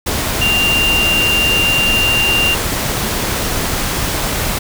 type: tone in noise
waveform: sine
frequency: 2785 Hz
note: F7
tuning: 5 cents flat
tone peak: -12 dBFS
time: 0.41-2.55 s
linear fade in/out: 10 ms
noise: pink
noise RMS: -18 dBFS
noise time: 0.06-4.59 s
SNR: +3 dB
effects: none